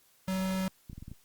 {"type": "tone", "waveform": "square", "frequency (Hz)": 188.6, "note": "F#3", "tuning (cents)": 33, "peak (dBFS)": -30, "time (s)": [0.28, 0.68], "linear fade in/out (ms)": 0}
{"type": "noise", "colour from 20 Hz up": "pink", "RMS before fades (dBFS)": -46, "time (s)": [0.3, 0.67], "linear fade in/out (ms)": 0}
{"type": "clicks", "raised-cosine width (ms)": 5, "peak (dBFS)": -31, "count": 6, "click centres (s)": [0.898, 0.931, 0.98, 1.025, 1.081, 1.116]}
{"effects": ["white hiss -65 dBFS RMS until 1.24 s", "Opus 48 kbps"]}